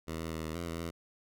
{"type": "tone with pitch steps", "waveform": "10% pulse", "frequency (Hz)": [80.7, 81.4, 80, 79.2, 85.6, 82.7, 83.6], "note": ["E2", "E2", "D#2", "D#2", "F2", "E2", "E2"], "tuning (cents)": [-36, -21, 49, 31, -34, 6, 25], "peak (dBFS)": -28, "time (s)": [0.07, 0.91], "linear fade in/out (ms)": 20, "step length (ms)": 120, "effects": []}